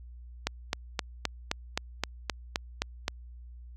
click train, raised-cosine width 0.2 ms, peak -10 dBFS, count 11, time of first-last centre 0.47-3.081 s, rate 3.83 Hz, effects added 60 Hz sine -44 dBFS peak until 3.76 s

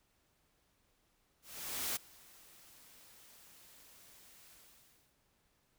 white noise with ADSR envelope, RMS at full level -36 dBFS, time 1.42-5.17 s, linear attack 540 ms, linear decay 13 ms, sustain -24 dB, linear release 650 ms, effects pink hiss -75 dBFS RMS until 5.78 s

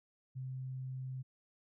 sine tone, 130.2 Hz, C3, 8 cents flat, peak -39 dBFS, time 0.35-1.23 s, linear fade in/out 20 ms, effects none

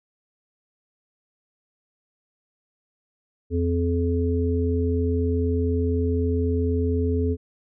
harmonic tone, 85.6 Hz, F2, 34 cents flat, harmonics 1 / 3 / 5, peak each -22 / -26 / -26 dBFS, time 3.5-7.37 s, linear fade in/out 50 ms, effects none

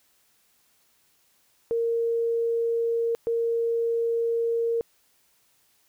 sine tone bursts at uneven times, 463 Hz, A#4, 12 cents flat, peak -22 dBFS, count 2, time 1.71-3.15 / 3.27-4.81 s, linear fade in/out 0 ms, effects white hiss -65 dBFS RMS until 5.88 s

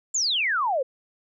sine exponential sweep, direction down, 7430 to 493.9 Hz, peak -21 dBFS, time 0.14-0.83 s, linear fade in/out 10 ms, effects none

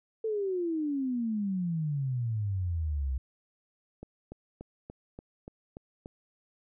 sine exponential sweep, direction down, 450.5 to 63.1 Hz, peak -28 dBFS, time 0.24-3.18 s, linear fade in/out 5 ms
click train, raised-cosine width 2 ms, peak -29 dBFS, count 8, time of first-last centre 4.03-6.059 s, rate 3.45 Hz
effects none

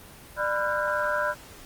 sine tone cluster, 597 / 996 / 1373 / 1475 / 1596 Hz, D5 / B5 / F6 / F#6 / G6, +28 / +14 / -30 / -6 / +31 cents, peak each -28 / -30 / -31 / -31 / -32 dBFS, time 0.36-1.35 s, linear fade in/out 50 ms, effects pink hiss -47 dBFS RMS until 1.65 s + Opus 24 kbps

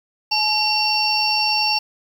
harmonic tone with a mistuned harmonic, 911 Hz, A#5, 40 cents flat, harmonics 1 / 3 / 5 / 6, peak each -22 / -22 / -22 / -22 dBFS, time 0.31-1.79 s, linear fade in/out 10 ms, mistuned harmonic 1, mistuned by -110 cents, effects 7-bit

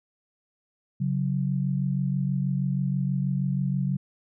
sine tone pair together, 138.59 / 184.84 Hz, C#3 / F#3, 0 / -1 cents, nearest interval perfect fourth, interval 499 cents, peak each -25 / -27 dBFS, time 1-3.97 s, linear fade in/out 10 ms, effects none

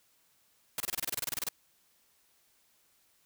white noise bursts, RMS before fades -33 dBFS, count 15, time 0.78-1.488 s, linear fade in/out 2 ms, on 22 ms, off 27 ms, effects white hiss -69 dBFS RMS until 3.25 s

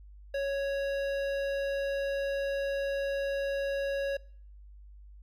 sine tone with hard clipping, 554.4 Hz, C#5, in tune, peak -31 dBFS, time 0.34-4.17 s, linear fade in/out 5 ms, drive 13 dB, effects noise-tail reverb RT60 0.6 s tail -24 dB re dry + added 50 Hz sine -48 dBFS peak until 5.22 s

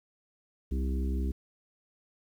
harmonic tone with a mistuned harmonic, 65.41 Hz, C2, in tune, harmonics 1 / 3 / 4 / 5 / 6, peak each -28 / -38 / -40 / -42 / -44 dBFS, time 0.71-1.32 s, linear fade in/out 10 ms, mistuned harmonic 6, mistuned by +24 cents, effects 10-bit

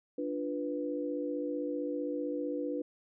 sine chord, B diminished, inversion first, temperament equal, 293.7 / 349.2 / 493.9 Hz, D4 / F4 / B4, 0 / 0 / 0 cents, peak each -35 / -40 / -36 dBFS, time 0.18-2.82 s, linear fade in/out 5 ms, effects none

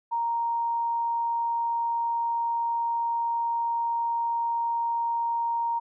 sine tone, 932.3 Hz, A#5, in tune, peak -24 dBFS, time 0.11-5.8 s, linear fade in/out 20 ms, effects none

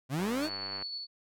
30% pulse linear sweep, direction up, 121.8 to 329.6 Hz, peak -27 dBFS, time 0.09-0.5 s, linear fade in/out 50 ms
click train, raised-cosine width 0.5 ms, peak -27 dBFS, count 63, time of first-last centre 0.19-0.824 s, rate 97.8 Hz
sine tone with tremolo, 4435 Hz, C#8, in tune, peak -35 dBFS, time 0.41-1.07 s, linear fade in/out 50 ms, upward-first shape square, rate 9.7 Hz, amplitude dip 25%
effects none

